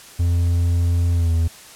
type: tone with pitch glide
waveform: triangle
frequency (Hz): 86.2 to 82.69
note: F2 to E2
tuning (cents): -22 to +6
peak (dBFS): -13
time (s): 0.19-1.48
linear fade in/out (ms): 10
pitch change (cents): -72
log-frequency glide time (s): 1.14-1.32
effects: white hiss -42 dBFS RMS until 1.75 s + low-pass 11000 Hz 12 dB/octave